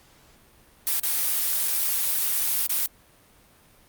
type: noise with dropouts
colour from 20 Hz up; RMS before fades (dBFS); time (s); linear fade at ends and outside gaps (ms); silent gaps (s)
blue; -24; 0.87-2.86; 0; 0.997-1.034 / 1.677-1.681 / 2.665-2.696
effects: pink hiss -56 dBFS RMS until 3.88 s + Opus 48 kbps